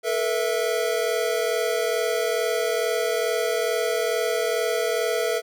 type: chord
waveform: square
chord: A suspended second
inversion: none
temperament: equal with one note detuned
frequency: 440 / 482.3 / 659.3 Hz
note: A4 / B4 / E5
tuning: 0 / -41 / 0 cents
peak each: -27 dBFS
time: 0.03-5.42 s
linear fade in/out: 50 ms
effects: none